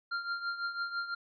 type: tone with tremolo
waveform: square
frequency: 1391 Hz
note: F6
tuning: 7 cents flat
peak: -31 dBFS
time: 0.11-1.15 s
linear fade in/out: 10 ms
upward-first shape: triangle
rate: 6 Hz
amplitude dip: 75%
effects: resampled to 11025 Hz